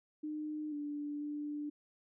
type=tone with pitch steps; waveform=sine; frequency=304.2 / 292.7 / 295.1 Hz; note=D#4 / D4 / D4; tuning=-39 / -6 / +8 cents; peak=-37 dBFS; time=0.23-1.7 s; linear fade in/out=10 ms; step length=490 ms; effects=none